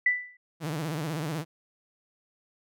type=tone with exponential decay; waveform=sine; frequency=1982 Hz; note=B6; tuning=6 cents sharp; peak=-17 dBFS; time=0.06-0.37 s; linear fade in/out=5 ms; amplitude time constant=67 ms
type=tone with vibrato; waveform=sawtooth; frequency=155.56 Hz; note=D#3; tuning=in tune; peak=-26 dBFS; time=0.6-1.45 s; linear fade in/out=50 ms; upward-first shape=sine; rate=16 Hz; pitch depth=140 cents each way
effects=none